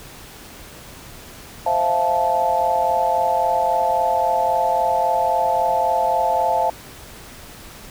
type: chord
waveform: sine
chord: F major seventh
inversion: second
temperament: just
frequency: 523.8 / 654.8 / 698.5 / 873.1 Hz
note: C5 / E5 / F5 / A5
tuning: +2 / -12 / 0 / -14 cents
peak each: -25 / -23 / -21 / -19 dBFS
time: 1.66-6.7 s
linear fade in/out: 5 ms
effects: pink hiss -40 dBFS RMS until 7.9 s